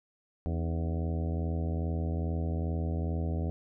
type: harmonic tone with a mistuned harmonic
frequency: 82.41 Hz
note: E2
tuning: in tune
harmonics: 1 / 2 / 3 / 4 / 5 / 6 / 7 / 8 / 9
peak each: -30 / -36 / -40 / -42 / -44 / -46 / -47 / -48 / -49 dBFS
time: 0.46-3.5 s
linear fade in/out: 0 ms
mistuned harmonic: 4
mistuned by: -88 cents
effects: none